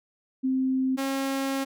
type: tone pair in turn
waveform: sine / sawtooth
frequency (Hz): 261.6 / 271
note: C4 / C#4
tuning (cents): 0 / -39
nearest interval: minor second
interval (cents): 61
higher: second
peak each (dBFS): -22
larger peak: neither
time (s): 0.43-0.97 / 0.97-1.65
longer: second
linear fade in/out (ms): 20
effects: none